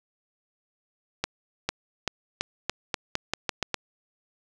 accelerating click train, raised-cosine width 0.2 ms, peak -8 dBFS, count 11, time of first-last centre 1.24-3.743 s, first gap 450 ms, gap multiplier 0.86, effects none

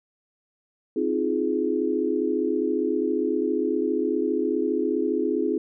sine chord, F minor seventh, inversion second, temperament just, 261.9 / 314.3 / 349.2 / 419.1 Hz, C4 / Eb4 / F4 / Ab4, +2 / +18 / 0 / +16 cents, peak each -28 / -27 / -27 / -26 dBFS, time 0.96-5.58 s, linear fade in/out 5 ms, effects none

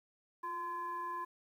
sine tone with frequency modulation, 1028 Hz, C6, 31 cents flat, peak -37 dBFS, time 0.43-1.25 s, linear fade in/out 10 ms, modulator 676 Hz, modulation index 0.46, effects 11-bit

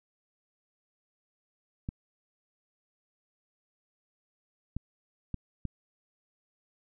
clicks, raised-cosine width 5 ms, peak -21 dBFS, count 4, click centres 1.889 / 4.766 / 5.343 / 5.653 s, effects none

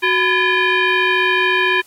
sine tone with frequency modulation, 370 Hz, F#4, in tune, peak -12 dBFS, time 0.02-1.82 s, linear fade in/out 20 ms, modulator 686 Hz, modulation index 3.8, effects white hiss -49 dBFS RMS until 1.86 s + MP3 64 kbps

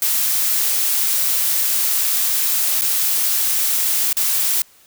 blue noise with dropouts, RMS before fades -18 dBFS, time 0.02-4.62 s, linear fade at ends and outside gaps 2 ms, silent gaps 2.812-2.818 / 4.13-4.168 s, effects white hiss -51 dBFS RMS until 4.86 s

